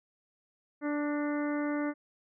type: harmonic tone with a mistuned harmonic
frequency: 293.4 Hz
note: D4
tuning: 2 cents flat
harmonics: 1 / 2 / 3 / 4 / 5 / 6 / 7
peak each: -30 / -37 / -44 / -43 / -43 / -46 / -46 dBFS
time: 0.81-1.94 s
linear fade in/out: 50 ms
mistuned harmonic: 6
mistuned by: +28 cents
effects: none